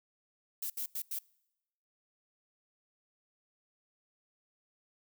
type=noise bursts at uneven times; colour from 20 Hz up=violet; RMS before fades=-37 dBFS; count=4; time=0.62-0.7 / 0.77-0.86 / 0.95-1.02 / 1.11-1.19 s; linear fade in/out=5 ms; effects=noise-tail reverb RT60 0.9 s tail -25 dB re dry